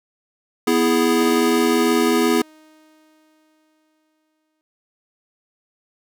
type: chord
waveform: square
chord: E major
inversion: second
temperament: equal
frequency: 246.9 / 329.6 / 415.3 Hz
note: B3 / E4 / G#4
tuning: 0 / 0 / 0 cents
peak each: -20 dBFS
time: 0.67-2.42 s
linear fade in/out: 5 ms
type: tone with exponential decay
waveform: sawtooth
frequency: 311.1 Hz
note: D#4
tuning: in tune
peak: -27 dBFS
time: 1.2-4.61 s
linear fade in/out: 0 ms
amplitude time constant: 740 ms
effects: none